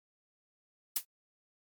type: noise with exponential decay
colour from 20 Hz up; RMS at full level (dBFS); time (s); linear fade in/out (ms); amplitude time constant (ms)
blue; -25; 0.96-1.05; 5; 18
effects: MP3 96 kbps